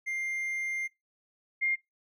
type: tone pair in turn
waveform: triangle / sine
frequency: 2100 / 2118 Hz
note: C7 / C7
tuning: +6 / +21 cents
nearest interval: unison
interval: 15 cents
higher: second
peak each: -29 / -25 dBFS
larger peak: second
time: 0.06-0.88 / 1.61-1.76 s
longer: first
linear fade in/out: 20 ms
effects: noise-tail reverb RT60 0.2 s tail -23 dB re dry